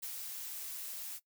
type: noise with ADSR envelope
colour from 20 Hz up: blue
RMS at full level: -41 dBFS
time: 0.02-1.2 s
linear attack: 13 ms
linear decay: 83 ms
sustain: -2 dB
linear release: 48 ms
effects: noise-tail reverb RT60 0.1 s tail -18 dB re dry